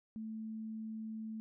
sine tone, 220 Hz, A3, in tune, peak -40 dBFS, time 0.16-1.4 s, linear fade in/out 0 ms, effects none

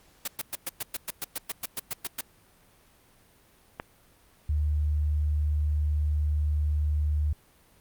white noise bursts, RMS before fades -31 dBFS, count 15, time 0.25-2.21 s, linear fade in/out 5 ms, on 28 ms, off 110 ms
click, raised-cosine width 0.5 ms, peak -18 dBFS, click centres 3.799 s
sine tone, 75 Hz, D2, 37 cents sharp, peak -23 dBFS, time 4.49-7.33 s, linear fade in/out 5 ms
effects pink hiss -60 dBFS RMS until 7.8 s + Opus 48 kbps

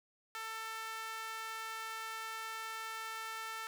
sawtooth tone with high-pass filter, 445.2 Hz, A4, 20 cents sharp, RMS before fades -43 dBFS, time 0.35-3.67 s, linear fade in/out 0 ms, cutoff 1300 Hz, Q 1.9, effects none

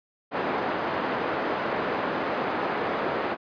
pink band-pass noise, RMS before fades -28 dBFS, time 0.31-3.37 s, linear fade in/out 50 ms, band 320 to 1500 Hz, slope 12 dB/octave, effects resampled to 11025 Hz

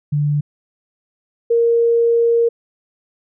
sine tone pair in turn, 146.83 / 466.2 Hz, D3 / A#4, 0 / 0 cents, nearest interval octave + minor sixth, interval 2000 cents, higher second, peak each -14 / -11 dBFS, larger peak second, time 0.12-0.41 / 1.5-2.49 s, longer second, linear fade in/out 10 ms, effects none

